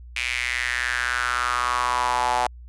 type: tone with high-pass filter sweep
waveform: sawtooth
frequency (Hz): 123.47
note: B2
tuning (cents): 0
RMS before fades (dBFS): -24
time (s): 0.16-2.47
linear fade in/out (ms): 5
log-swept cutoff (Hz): 2400 to 790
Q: 5.1
effects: added 60 Hz sine -39 dBFS peak until 2.68 s + resampled to 24000 Hz